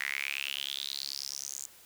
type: tone with high-pass filter sweep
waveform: sawtooth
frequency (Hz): 69.3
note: C#2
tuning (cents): 0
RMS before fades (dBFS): -37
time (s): 0-1.66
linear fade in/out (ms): 5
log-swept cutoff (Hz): 1900 to 7200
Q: 7.1
effects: white hiss -56 dBFS RMS until 1.85 s